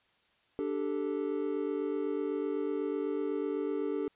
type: chord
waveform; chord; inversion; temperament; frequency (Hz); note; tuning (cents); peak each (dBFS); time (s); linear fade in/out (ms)
triangle; D suspended fourth; none; equal; 293.7 / 392 / 440; D4 / G4 / A4; 0 / 0 / 0; -33; 0.59-4.08; 0
effects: white hiss -69 dBFS RMS until 4.15 s + resampled to 8000 Hz